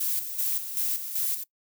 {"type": "noise with tremolo", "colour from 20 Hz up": "violet", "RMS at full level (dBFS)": -27, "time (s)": [0, 1.44], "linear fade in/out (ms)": 10, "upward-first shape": "square", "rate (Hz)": 2.6, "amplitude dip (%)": 60, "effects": ["noise-tail reverb RT60 0.1 s tail -21 dB re dry"]}